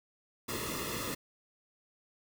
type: noise with comb filter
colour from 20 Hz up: pink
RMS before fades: -37 dBFS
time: 0.48-1.15 s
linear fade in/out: 10 ms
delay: 1.3 ms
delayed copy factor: -0.85
effects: none